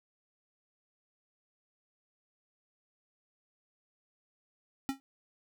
square tone with exponential decay, 271 Hz, C#4, 39 cents flat, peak -27 dBFS, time 4.89-5 s, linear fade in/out 0 ms, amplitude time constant 23 ms, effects none

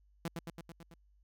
sawtooth tone with echo, 167.8 Hz, E3, 31 cents sharp, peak -31 dBFS, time 0.25-0.28 s, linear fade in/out 2 ms, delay 110 ms, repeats 6, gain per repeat -3 dB, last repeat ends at 0.94 s, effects added 50 Hz sine -64 dBFS peak until 1.23 s

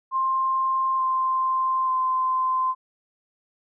sine tone with pitch steps, 1055 / 1045.3 / 1035.7 Hz, C6 / C6 / C6, +14 / -2 / -18 cents, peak -20 dBFS, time 0.11-2.75 s, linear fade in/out 50 ms, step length 880 ms, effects none

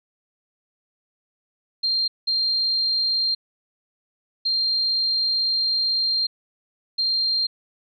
sine tone bursts at uneven times, 4186 Hz, C8, in tune, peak -19 dBFS, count 4, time 1.83-2.08 / 2.27-3.35 / 4.45-6.27 / 6.98-7.47 s, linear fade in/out 10 ms, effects none

